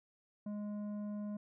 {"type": "tone with tanh clipping", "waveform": "triangle", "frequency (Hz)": 207.7, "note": "G#3", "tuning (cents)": 0, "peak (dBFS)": -40, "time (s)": [0.46, 1.37], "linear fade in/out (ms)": 5, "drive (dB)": 13, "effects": []}